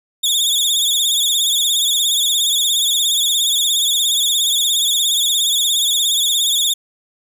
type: tone with vibrato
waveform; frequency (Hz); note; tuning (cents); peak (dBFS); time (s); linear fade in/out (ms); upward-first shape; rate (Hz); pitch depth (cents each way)
sawtooth; 3520; A7; 0; -11; 0.23-6.74; 10; sine; 17; 95
effects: none